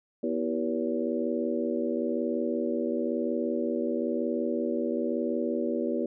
harmonic tone with a mistuned harmonic, 81 Hz, E2, 30 cents flat, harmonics 3 / 4 / 5 / 6 / 7, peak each -31 / -32 / -33 / -34 / -34 dBFS, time 0.23-6.06 s, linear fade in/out 5 ms, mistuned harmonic 5, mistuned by -68 cents, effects none

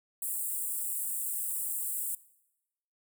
pink high-pass noise, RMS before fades -34 dBFS, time 0.22-2.15 s, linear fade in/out 2 ms, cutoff 7800 Hz, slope 96 dB/octave, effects noise-tail reverb RT60 0.9 s tail -20 dB re dry

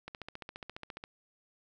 click train, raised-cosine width 0.3 ms, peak -26 dBFS, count 15, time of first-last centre 0.08-1.039 s, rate 14.6 Hz, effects none

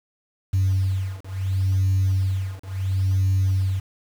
sine beating tone pair, 95 / 95.72 Hz, F#2 / G2, +46 / -41 cents, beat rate 0.72 Hz, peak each -21 dBFS, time 0.53-3.8 s, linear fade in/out 10 ms, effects tanh soft clip ceiling -14 dBFS + 7-bit

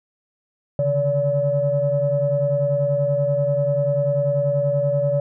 sine tone cluster, 137.7 / 148 / 573 Hz, C#3 / D3 / D5, -11 / +14 / -43 cents, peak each -23 / -25 / -18 dBFS, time 0.79-5.2 s, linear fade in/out 2 ms, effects tanh soft clip ceiling -9 dBFS

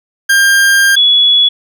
40% pulse / sine tone pair in turn, 1600 / 3390 Hz, G6 / G#7, +35 / +35 cents, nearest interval octave + minor second, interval 1300 cents, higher second, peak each -5 dBFS, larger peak neither, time 0.29-0.96 / 0.96-1.49 s, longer first, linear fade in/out 10 ms, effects none

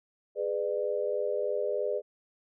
sine chord, G# diminished, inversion none, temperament just, 415.3 / 498.4 / 598 Hz, G#4 / B4 / D5, 0 / +16 / +31 cents, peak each -32 dBFS, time 0.35-2.02 s, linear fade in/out 50 ms, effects none

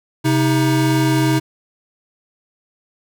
square tone pair together, 132.9 / 316.1 Hz, C3 / D#4, +27 / +27 cents, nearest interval octave + minor third, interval 1500 cents, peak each -17 / -17 dBFS, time 0.24-1.4 s, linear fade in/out 20 ms, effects none

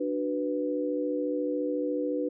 sine chord, B minor, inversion first, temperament just, 296.3 / 370.4 / 493.9 Hz, D4 / F#4 / B4, +15 / +2 / 0 cents, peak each -30 / -35 / -30 dBFS, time 0-2.29 s, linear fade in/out 10 ms, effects none

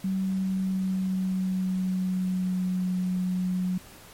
sine tone with pitch glide, 190.4 to 183.17 Hz, F#3 to F#3, +50 to -17 cents, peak -24 dBFS, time 0.04-3.78 s, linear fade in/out 5 ms, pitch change -67 cents, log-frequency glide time 0.2-2.9 s, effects pink hiss -49 dBFS RMS until 4.13 s + MP3 64 kbps

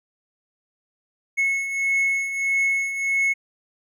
triangle beating tone pair, 2188 / 2189.6 Hz, C#7 / C#7, -23 / -22 cents, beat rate 1.6 Hz, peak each -26 / -19 dBFS, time 1.37-3.34 s, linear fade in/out 20 ms, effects none

